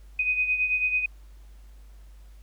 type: beating tone pair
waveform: sine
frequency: 2498 / 2507.1 Hz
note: D#7 / D#7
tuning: +6 / +13 cents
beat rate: 9.1 Hz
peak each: -23 / -30 dBFS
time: 0.19-1.06 s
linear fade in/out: 5 ms
effects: added 50 Hz sine -45 dBFS peak until 2.42 s + pink hiss -63 dBFS RMS until 2.42 s